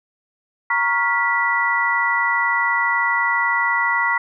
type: tone cluster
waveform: sine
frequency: 937 / 1109 / 1405 / 1962 Hz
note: A#5 / C#6 / F6 / B6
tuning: +9 / 0 / +10 / -12 cents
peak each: -22 / -24 / -24 / -19 dBFS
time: 0.7-4.18 s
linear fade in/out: 5 ms
effects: none